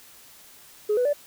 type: tone with pitch steps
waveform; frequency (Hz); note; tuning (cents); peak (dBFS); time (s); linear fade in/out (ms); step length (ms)
sine; 421 / 494.9 / 581.8; G#4 / B4 / D5; +24 / +4 / -16; -18; 0.89-1.133; 10; 81
effects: tanh soft clip ceiling -16 dBFS + white hiss -50 dBFS RMS until 1.26 s